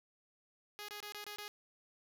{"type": "tone bursts", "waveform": "5% pulse", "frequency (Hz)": 415.3, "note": "G#4", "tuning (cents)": 0, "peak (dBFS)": -33, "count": 6, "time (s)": [0.79, 1.479], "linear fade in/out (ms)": 0, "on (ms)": 94, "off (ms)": 25, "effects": []}